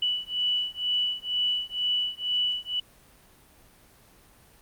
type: beating tone pair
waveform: sine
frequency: 2960 / 2962.1 Hz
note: F#7 / F#7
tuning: 0 / +1 cents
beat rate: 2.1 Hz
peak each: -28 dBFS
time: 0.02-2.8 s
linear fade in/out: 5 ms
effects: pink hiss -56 dBFS RMS until 4.61 s + Opus 32 kbps